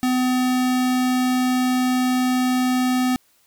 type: tone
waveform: square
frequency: 253.2 Hz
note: B3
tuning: 43 cents sharp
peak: -18 dBFS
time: 0.03-3.16 s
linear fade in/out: 0 ms
effects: white hiss -60 dBFS RMS until 3.46 s